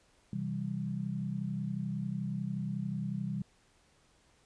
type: chord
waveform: sine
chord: C major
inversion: none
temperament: equal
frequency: 130.81 / 164.81 / 196 Hz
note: C3 / E3 / G3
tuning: 0 / 0 / 0 cents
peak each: -38 / -38 / -36 dBFS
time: 0.33-3.42 s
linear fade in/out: 2 ms
effects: pink hiss -67 dBFS RMS until 4.45 s + resampled to 22050 Hz